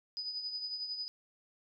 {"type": "tone with tremolo", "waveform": "sine", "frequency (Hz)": 4978, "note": "D#8", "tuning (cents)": 0, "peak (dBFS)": -34, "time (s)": [0.17, 1.08], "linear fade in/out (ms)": 0, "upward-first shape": "triangle", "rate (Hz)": 11, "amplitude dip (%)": 60, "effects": []}